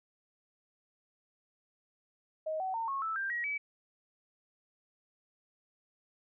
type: tone with pitch steps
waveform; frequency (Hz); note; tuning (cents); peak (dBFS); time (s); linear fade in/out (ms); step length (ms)
sine; 628 / 755.5 / 908.9 / 1093.4 / 1315.4 / 1582.5 / 1903.7 / 2290; D#5 / F#5 / A#5 / C#6 / E6 / G6 / A#6 / D7; +16 / +36 / -44 / -24 / -4 / +16 / +36 / -44; -32; 2.46-3.58; 10; 140
effects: none

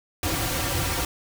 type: noise with comb filter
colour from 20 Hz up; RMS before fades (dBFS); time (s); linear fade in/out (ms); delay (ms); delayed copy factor
pink; -26; 0.23-1.05; 2; 4.7; -0.95
effects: none

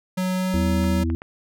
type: tone with pitch glide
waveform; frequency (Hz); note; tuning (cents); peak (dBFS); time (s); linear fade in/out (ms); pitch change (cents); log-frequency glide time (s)
square; 185 to 187.8; F#3 to F#3; 0 to +26; -22; 0.17-1.04; 10; +26; 0.36-0.7
type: harmonic tone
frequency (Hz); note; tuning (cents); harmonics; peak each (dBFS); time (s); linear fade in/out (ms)
82.41; E2; 0; 1 / 3 / 4; -22 / -27 / -28; 0.54-1.15; 0
type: clicks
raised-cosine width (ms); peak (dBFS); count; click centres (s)
0.5; -22; 3; 0.842 / 1.101 / 1.219
effects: none

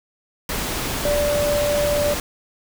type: tone in noise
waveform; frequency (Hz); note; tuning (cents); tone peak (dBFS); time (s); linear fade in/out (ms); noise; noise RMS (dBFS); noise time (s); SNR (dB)
sine; 585; D5; -7; -18; 1.05-2.14; 2; pink; -25; 0.49-2.2; +4
effects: none

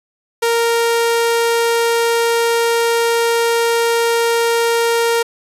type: tone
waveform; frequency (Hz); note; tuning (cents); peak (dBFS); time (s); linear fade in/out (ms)
sawtooth; 464.7; A#4; -5; -9; 0.42-5.23; 10
effects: resampled to 32000 Hz

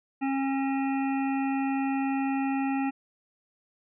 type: harmonic tone with a mistuned harmonic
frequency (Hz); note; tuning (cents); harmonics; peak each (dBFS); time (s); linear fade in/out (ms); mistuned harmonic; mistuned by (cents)
271.2; C#4; -38; 1 / 3 / 5 / 7 / 9 / 10; -26 / -32 / -42 / -42 / -42 / -44; 0.21-2.91; 20; 10; -16
effects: none

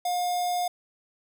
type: tone with notch filter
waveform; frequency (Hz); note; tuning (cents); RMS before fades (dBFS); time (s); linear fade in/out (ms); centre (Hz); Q
square; 713; F5; +36; -27; 0.05-0.68; 5; 2300; 2
effects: none

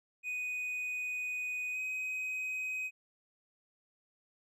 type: tone with pitch glide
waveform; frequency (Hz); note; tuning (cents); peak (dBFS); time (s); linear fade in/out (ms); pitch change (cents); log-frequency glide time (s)
triangle; 2489 to 2519; D#7 to D#7; 0 to +21; -33; 0.23-2.91; 50; +21; 1.72-1.78
effects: none

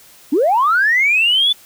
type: linear sweep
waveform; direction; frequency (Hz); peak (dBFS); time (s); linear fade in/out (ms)
sine; up; 253.1 to 3520; -10; 0.32-1.53; 10
effects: tanh soft clip ceiling -6 dBFS + white hiss -45 dBFS RMS until 1.65 s

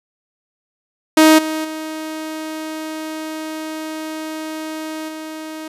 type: tone with level steps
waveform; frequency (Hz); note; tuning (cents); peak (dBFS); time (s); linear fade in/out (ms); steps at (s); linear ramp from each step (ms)
sawtooth; 314; D#4; +16; -3 / -16 / -21 / -24; 1.17-5.68; 5; 1.38 / 1.64 / 5.08; 10
effects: resampled to 32000 Hz

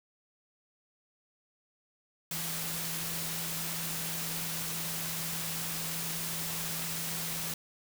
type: tone in noise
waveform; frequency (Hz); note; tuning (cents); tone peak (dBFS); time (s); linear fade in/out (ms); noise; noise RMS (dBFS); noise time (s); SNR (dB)
sine; 164.5; E3; -3; -42; 2.31-7.54; 2; white; -36; 2.31-7.54; -9
effects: none

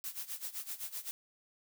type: noise with tremolo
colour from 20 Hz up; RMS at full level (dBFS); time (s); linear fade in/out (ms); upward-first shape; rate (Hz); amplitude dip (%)
blue; -39; 0.04-1.11; 0; sine; 7.8; 85
effects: none

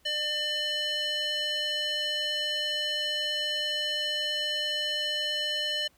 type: tone with band-pass filter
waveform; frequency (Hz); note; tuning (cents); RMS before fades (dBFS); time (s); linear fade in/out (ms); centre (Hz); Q
square; 599; D5; +34; -30; 0.05-5.88; 10; 3300; 3
effects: pink hiss -65 dBFS RMS until 5.97 s

